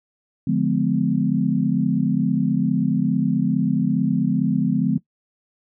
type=chord; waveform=sine; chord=D diminished seventh; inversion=none; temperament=just; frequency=146.83 / 176.2 / 211.4 / 253.7 Hz; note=D3 / F3 / Ab3 / Cb4; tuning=0 / +16 / +31 / +47 cents; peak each=-24 / -22 / -22 / -22 dBFS; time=0.47-4.98 s; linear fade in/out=5 ms; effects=noise-tail reverb RT60 0.1 s tail -19 dB re dry